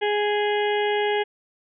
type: harmonic tone with a mistuned harmonic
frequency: 415.3 Hz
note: G#4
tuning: in tune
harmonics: 1 / 2 / 4 / 5 / 6 / 7 / 8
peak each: -22 / -26 / -31 / -32 / -38 / -34 / -36 dBFS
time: 0.01-1.24 s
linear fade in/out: 20 ms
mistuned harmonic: 8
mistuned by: -19 cents
effects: none